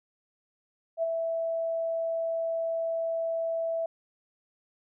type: tone with ADSR envelope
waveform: sine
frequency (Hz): 659.3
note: E5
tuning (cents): 0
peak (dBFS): -23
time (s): 0.97-3.86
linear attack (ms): 57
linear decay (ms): 22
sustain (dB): -4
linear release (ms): 4
effects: none